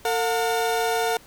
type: tone pair together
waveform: 30% pulse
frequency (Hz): 452.4 / 718.6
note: A4 / F5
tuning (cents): +48 / +49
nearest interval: minor sixth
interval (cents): 801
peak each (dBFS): -21 / -22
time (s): 0.05-1.17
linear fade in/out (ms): 2
effects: pink hiss -50 dBFS RMS until 1.26 s